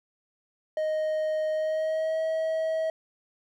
triangle tone with pitch glide, 622.3 to 640.5 Hz, D#5 to E5, 0 to -50 cents, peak -23 dBFS, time 0.77-2.9 s, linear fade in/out 2 ms, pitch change +50 cents, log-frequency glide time 1.52-2.21 s, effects none

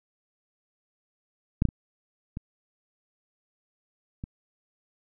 clicks, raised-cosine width 5 ms, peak -9 / -7 / -23 / -21 / -22 dBFS, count 5, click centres 1.621 / 1.653 / 1.688 / 2.371 / 4.239 s, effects none

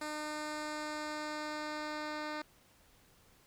10% pulse tone with low-pass filter sweep, 303.2 Hz, D#4, 45 cents flat, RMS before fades -40 dBFS, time 0.01-2.42 s, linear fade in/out 5 ms, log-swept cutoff 9900 to 4300 Hz, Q 0.99, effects pink hiss -65 dBFS RMS until 3.46 s

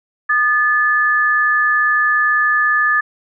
sine tone pair together, 1221 / 1731.1 Hz, D#6 / A6, -33 / -29 cents, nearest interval tritone, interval 604 cents, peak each -17 / -13 dBFS, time 0.29-3.01 s, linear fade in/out 10 ms, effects none

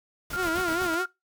pink noise with tremolo, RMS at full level -37 dBFS, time 0.3-0.95 s, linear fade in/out 5 ms, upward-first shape square, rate 7.9 Hz, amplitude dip 60%
sine tone, 1400 Hz, F6, 4 cents sharp, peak -28 dBFS, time 0.33-1.06 s, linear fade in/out 5 ms
sawtooth tone with vibrato, 345.8 Hz, F4, 17 cents flat, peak -23 dBFS, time 0.35-1.06 s, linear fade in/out 50 ms, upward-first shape sine, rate 4.8 Hz, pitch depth 130 cents each way
effects noise-tail reverb RT60 0.2 s tail -22 dB re dry

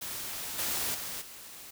white noise with level steps, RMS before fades -38 / -32 / -38 / -47 dBFS, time 0.01-1.71 s, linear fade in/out 10 ms, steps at 0.58 / 0.94 / 1.21 s, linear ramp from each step 10 ms, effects none

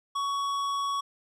sine tone with tanh clipping, 1120 Hz, C#6, 18 cents sharp, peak -29 dBFS, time 0.15-1.01 s, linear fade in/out 10 ms, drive 14 dB, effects none

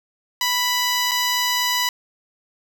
10% pulse tone with dropouts, 987.8 Hz, B5, in tune, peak -10 dBFS, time 0.41-1.89 s, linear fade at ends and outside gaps 2 ms, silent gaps 1.112-1.116 s, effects none

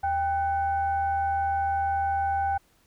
sine tone with frequency modulation, 790 Hz, G5, 13 cents sharp, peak -23 dBFS, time 0.03-2.58 s, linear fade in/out 10 ms, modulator 709 Hz, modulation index 0.47, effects pink hiss -64 dBFS RMS until 2.86 s

